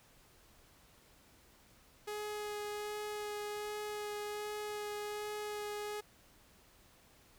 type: tone with vibrato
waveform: sawtooth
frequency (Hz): 418.2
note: G#4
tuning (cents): +12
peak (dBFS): -35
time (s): 2.07-6.01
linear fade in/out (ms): 10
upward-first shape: sine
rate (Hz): 1.3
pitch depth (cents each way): 9
effects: pink hiss -64 dBFS RMS until 7.38 s